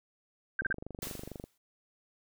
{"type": "tone bursts", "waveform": "sine", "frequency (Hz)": 1568, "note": "G6", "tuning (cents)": 0, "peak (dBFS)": -27, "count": 3, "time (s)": [0.59, 0.726], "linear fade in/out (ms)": 2, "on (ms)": 20, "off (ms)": 38}
{"type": "click train", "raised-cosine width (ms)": 2, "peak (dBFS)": -28, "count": 21, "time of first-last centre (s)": [0.62, 1.44], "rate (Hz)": 24.4}
{"type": "noise with exponential decay", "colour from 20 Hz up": "white", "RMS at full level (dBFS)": -38, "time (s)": [1.02, 1.58], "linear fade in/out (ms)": 5, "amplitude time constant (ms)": 120}
{"effects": []}